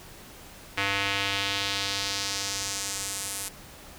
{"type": "tone with band-pass filter sweep", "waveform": "square", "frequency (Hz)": 99.1, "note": "G2", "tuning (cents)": 19, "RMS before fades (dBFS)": -30, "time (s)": [0.77, 3.49], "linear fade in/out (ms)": 10, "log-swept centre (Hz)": [2300, 10000], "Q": 1.6, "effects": ["pink hiss -47 dBFS RMS until 3.98 s"]}